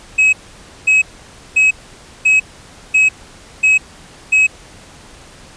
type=tone bursts; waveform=triangle; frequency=2557 Hz; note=D#7; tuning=47 cents sharp; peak=-6 dBFS; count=7; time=0.18-4.47 s; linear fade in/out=10 ms; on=150 ms; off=540 ms; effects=pink hiss -40 dBFS RMS until 5.56 s + resampled to 22050 Hz